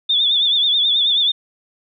sine tone with vibrato, 3520 Hz, A7, in tune, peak -13 dBFS, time 0.09-1.32 s, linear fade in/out 10 ms, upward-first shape triangle, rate 9.3 Hz, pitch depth 96 cents each way, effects none

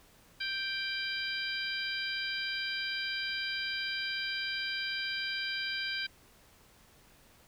harmonic tone with a mistuned harmonic, 784 Hz, G5, in tune, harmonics 2 / 3 / 4 / 5 / 6, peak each -37 / -39 / -40 / -41 / -40 dBFS, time 0.4-6.07 s, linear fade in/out 10 ms, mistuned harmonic 6, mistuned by +33 cents, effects pink hiss -61 dBFS RMS until 7.47 s

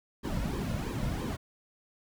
brown noise with flanger, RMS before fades -33 dBFS, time 0.23-1.37 s, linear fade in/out 20 ms, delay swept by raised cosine 1.4 to 2.6 ms, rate 3 Hz, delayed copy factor -0.75, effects none

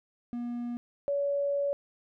triangle / sine tone pair in turn, 240 / 566.2 Hz, B3 / C#5, -49 / +37 cents, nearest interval octave + minor third, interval 1486 cents, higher second, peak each -30 / -26 dBFS, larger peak second, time 0.33-0.77 / 1.08-1.73 s, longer second, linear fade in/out 0 ms, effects none

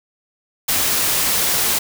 white noise, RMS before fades -18 dBFS, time 0.68-1.79 s, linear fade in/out 10 ms, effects none

